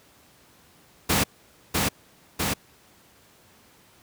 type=noise with echo; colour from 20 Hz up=pink; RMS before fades=-21 dBFS; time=1.09-1.24 s; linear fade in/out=10 ms; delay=650 ms; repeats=2; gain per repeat=-2 dB; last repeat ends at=2.54 s; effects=pink hiss -56 dBFS RMS until 4.02 s + high-pass 80 Hz 12 dB/octave

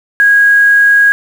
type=tone with quantisation; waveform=sine; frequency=1645 Hz; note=G#6; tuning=17 cents flat; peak=-4 dBFS; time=0.2-1.12 s; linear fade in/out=0 ms; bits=5; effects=none

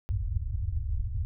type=low-pass noise; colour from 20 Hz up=white; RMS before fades=-30 dBFS; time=0.09-1.25 s; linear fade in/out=0 ms; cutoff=110 Hz; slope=96 dB/octave; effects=none

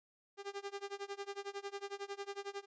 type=tone with tremolo; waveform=sawtooth; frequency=400 Hz; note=G4; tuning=35 cents sharp; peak=-35 dBFS; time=0.37-2.66 s; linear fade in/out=50 ms; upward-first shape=sine; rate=11 Hz; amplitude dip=95%; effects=resampled to 16000 Hz

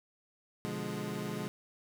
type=chord; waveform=25% pulse; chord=B diminished seventh; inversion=none; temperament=equal; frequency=123.47 / 146.83 / 174.61 / 207.7 Hz; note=B2 / D3 / F3 / Ab3; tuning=0 / 0 / 0 / 0 cents; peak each=-40 / -39 / -38 / -35 dBFS; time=0.65-1.48 s; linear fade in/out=0 ms; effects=none

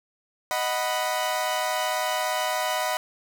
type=chord; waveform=sawtooth; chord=B major; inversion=first; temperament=equal; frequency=622.3 / 740 / 987.8 Hz; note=D#5 / F#5 / B5; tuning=0 / 0 / 0 cents; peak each=-25 dBFS; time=0.51-2.97 s; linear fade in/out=0 ms; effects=none

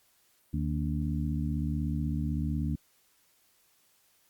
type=harmonic tone with a mistuned harmonic; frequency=76.1 Hz; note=D#2; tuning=38 cents flat; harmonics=1 / 2 / 3 / 4; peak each=-32 / -32 / -35 / -37 dBFS; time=0.53-2.76 s; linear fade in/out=10 ms; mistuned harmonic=4; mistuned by=-86 cents; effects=white hiss -67 dBFS RMS until 4.29 s + Opus 48 kbps

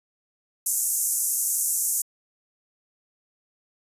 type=band-pass noise; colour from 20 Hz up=white; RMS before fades=-25 dBFS; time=0.66-2.02 s; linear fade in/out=5 ms; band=6400 to 13000 Hz; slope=48 dB/octave; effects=resampled to 32000 Hz

